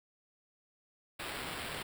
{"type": "noise with sample-and-hold", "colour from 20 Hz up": "white", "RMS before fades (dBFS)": -41, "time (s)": [1.19, 1.83], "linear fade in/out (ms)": 10, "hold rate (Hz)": 6300, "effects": []}